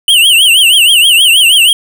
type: tone with vibrato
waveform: square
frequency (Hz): 2960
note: F#7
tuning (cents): 0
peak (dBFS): -4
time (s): 0.08-1.73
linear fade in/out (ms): 2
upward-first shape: triangle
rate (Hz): 6.3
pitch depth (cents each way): 200
effects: none